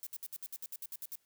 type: noise bursts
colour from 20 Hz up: violet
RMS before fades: -42 dBFS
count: 12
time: 0.03-1.155 s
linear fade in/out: 0 ms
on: 36 ms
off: 63 ms
effects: white hiss -75 dBFS RMS until 1.25 s